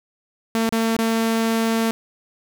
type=tone with dropouts; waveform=sawtooth; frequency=225.9 Hz; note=A3; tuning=46 cents sharp; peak=-14 dBFS; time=0.55-1.91 s; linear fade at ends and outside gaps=0 ms; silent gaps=0.692-0.725 / 0.966-0.989 s; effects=none